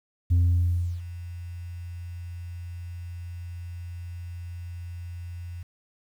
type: tone with ADSR envelope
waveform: sine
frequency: 87.2 Hz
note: F2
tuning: 2 cents flat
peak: -14 dBFS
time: 0.3-5.63 s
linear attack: 19 ms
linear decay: 690 ms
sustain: -20 dB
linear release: 6 ms
effects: tanh soft clip ceiling -16 dBFS + 9-bit